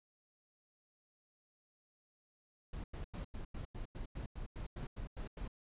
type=noise bursts; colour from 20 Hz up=brown; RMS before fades=-43 dBFS; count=14; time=2.73-5.479 s; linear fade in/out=5 ms; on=110 ms; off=93 ms; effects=resampled to 8000 Hz